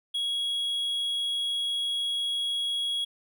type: tone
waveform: triangle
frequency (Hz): 3322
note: G#7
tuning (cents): 0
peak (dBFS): -25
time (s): 0.14-3.05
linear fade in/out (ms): 10
effects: none

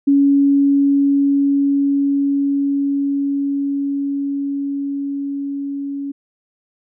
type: tone with level ramp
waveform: sine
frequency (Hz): 280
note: C#4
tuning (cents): +18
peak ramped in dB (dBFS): -9 to -22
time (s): 0.07-6.12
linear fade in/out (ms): 10
effects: none

